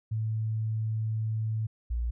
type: tone pair in turn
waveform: sine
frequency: 110 / 58.78 Hz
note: A2 / A#1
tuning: 0 / +15 cents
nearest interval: major seventh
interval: 1085 cents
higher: first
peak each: -27 dBFS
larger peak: neither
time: 0.11-1.67 / 1.9-2.11 s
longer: first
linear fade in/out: 10 ms
effects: none